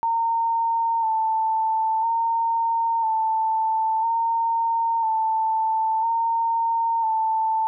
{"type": "tone with vibrato", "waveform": "sine", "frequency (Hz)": 901, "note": "A5", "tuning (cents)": 41, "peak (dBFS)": -19, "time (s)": [0.03, 7.67], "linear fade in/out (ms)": 0, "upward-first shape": "square", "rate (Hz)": 0.5, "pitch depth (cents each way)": 30, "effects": []}